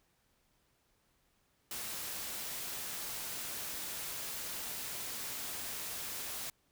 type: noise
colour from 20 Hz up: white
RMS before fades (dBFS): -41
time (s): 1.71-6.5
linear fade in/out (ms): 2
effects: pink hiss -74 dBFS RMS until 6.71 s